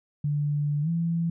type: tone with pitch glide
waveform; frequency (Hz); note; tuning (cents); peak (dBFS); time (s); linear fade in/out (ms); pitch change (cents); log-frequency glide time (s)
sine; 146.7 to 167.54; D3 to E3; -2 to +28; -23; 0.24-1.3; 5; +230; 0.82-0.89
effects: none